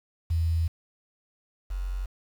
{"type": "tone pair in turn", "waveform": "sine", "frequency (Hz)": [82.41, 45.8], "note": ["E2", "F#1"], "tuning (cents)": [0, -17], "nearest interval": "minor seventh", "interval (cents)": 1017, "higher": "first", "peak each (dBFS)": [-22, -28], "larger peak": "first", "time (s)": [[0.3, 0.68], [1.7, 2.06]], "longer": "first", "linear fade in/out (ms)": 10, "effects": ["8-bit"]}